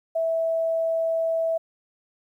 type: tone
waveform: sine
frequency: 655 Hz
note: E5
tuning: 11 cents flat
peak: -21 dBFS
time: 0.15-1.58 s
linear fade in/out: 10 ms
effects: 10-bit